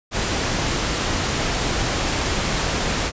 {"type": "noise", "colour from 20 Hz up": "pink", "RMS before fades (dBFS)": -22, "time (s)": [0.11, 3.12], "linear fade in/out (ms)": 50, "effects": ["resampled to 16000 Hz"]}